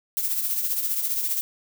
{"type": "noise with tremolo", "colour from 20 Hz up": "violet", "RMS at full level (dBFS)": -23, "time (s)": [0.17, 1.41], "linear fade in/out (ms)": 0, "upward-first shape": "triangle", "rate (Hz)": 15, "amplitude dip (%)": 60, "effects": []}